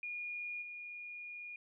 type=tone with level steps; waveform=sine; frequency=2434 Hz; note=D#7; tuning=39 cents flat; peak=-39 / -44 dBFS; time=0.03-1.56 s; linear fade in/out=2 ms; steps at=0.61 s; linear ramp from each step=20 ms; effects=none